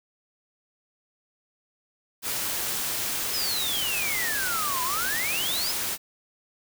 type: noise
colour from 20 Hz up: white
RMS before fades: -29 dBFS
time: 2.22-5.98 s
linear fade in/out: 50 ms
type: exponential two-way sweep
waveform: sine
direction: down then up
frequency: 5274 to 984 to 5274 Hz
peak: -28 dBFS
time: 3.33-5.72 s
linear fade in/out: 10 ms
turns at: 4.83 s
effects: none